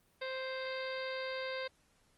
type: harmonic tone with a mistuned harmonic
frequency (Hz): 523.3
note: C5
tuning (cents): 0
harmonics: 1 / 2 / 3 / 4 / 5 / 6 / 7 / 8 / 9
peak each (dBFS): -39 / -47 / -45 / -46 / -51 / -56 / -49 / -56 / -51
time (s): 0.21-1.68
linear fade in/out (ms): 10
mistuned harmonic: 7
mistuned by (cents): +24
effects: pink hiss -71 dBFS RMS until 2.17 s + Opus 24 kbps